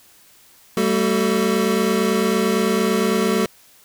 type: tone cluster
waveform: square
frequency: 196.2 / 225.1 / 378.7 / 442.6 Hz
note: G3 / A3 / F#4 / A4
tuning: +2 / +40 / +40 / +10 cents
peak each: -23 dBFS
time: 0.77-3.46 s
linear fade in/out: 2 ms
effects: white hiss -51 dBFS RMS until 3.84 s